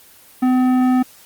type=tone with tanh clipping; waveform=triangle; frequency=254.3 Hz; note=C4; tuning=49 cents flat; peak=-14 dBFS; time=0.42-1.03 s; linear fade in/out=10 ms; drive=17 dB; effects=white hiss -46 dBFS RMS until 1.25 s + Opus 24 kbps